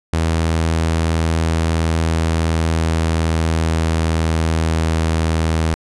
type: tone with pitch glide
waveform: sawtooth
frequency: 81.5 to 80.66 Hz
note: E2 to E2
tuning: -19 to -37 cents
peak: -11 dBFS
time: 0.13-5.74 s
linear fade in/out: 0 ms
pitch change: -18 cents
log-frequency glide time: 2.07-5.39 s
effects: resampled to 24000 Hz